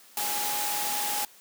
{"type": "tone in noise", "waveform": "sine", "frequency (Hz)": 830.6, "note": "G#5", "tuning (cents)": 0, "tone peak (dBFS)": -33, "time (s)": [0.17, 1.25], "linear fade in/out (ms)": 2, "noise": "white", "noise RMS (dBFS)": -30, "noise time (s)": [0.17, 1.25], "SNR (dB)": -6, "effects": ["white hiss -54 dBFS RMS until 1.4 s", "high-pass 200 Hz 12 dB/octave"]}